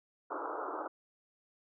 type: band-pass noise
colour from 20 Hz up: white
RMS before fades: -39 dBFS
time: 0.3-0.88 s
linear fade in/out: 10 ms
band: 290 to 1400 Hz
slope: 96 dB/octave
effects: none